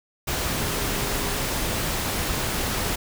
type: tone in noise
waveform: sine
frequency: 406.6 Hz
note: G#4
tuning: 37 cents flat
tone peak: -35 dBFS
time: 0.61-1.36 s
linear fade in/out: 10 ms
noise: pink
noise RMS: -26 dBFS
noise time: 0.27-2.96 s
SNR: -12 dB
effects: none